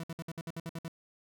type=tone bursts; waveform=40% pulse; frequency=164.81 Hz; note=E3; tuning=in tune; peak=-36 dBFS; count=10; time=0-0.881 s; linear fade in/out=2 ms; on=35 ms; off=59 ms; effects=none